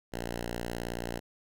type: tone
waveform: 5% pulse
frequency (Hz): 58.8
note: A#1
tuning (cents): +16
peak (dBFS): -23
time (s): 0.12-1.2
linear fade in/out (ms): 20
effects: none